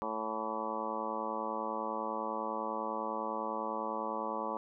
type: harmonic tone with a mistuned harmonic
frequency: 110 Hz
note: A2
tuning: in tune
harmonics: 2 / 3 / 4 / 5 / 6 / 7 / 8 / 9 / 10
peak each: -44 / -45 / -44 / -41 / -47 / -45 / -41 / -40 / -41 dBFS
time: 0.02-4.57 s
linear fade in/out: 0 ms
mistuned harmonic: 10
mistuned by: +62 cents
effects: none